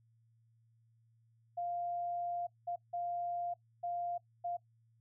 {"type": "tone bursts at uneven times", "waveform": "sine", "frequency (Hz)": 698.5, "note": "F5", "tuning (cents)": 0, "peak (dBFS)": -35, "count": 5, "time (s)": [[1.57, 2.47], [2.67, 2.76], [2.93, 3.54], [3.83, 4.18], [4.44, 4.57]], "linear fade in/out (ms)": 10, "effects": ["noise-tail reverb RT60 0.1 s tail -21 dB re dry", "added 114 Hz sine -67 dBFS peak until 5 s"]}